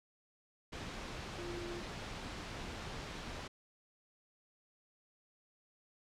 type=tone in noise; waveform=sine; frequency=348 Hz; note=F4; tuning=6 cents flat; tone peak=-43 dBFS; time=1.38-1.81 s; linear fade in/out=10 ms; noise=pink; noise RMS=-44 dBFS; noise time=0.72-3.48 s; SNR=-2 dB; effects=low-pass 5000 Hz 12 dB/octave